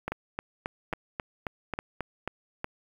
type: two click trains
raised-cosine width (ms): 0.5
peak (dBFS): -16 / -16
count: 4 / 9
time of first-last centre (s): 0.08-2.644 / 0.12-2.276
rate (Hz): 1.17 / 3.71
effects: 8-bit